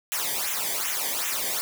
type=noise with flanger; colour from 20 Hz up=white; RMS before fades=-28 dBFS; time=0.12-1.61 s; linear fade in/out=0 ms; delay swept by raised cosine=0.21 to 0.76 ms; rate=2.6 Hz; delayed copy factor=-0.85; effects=none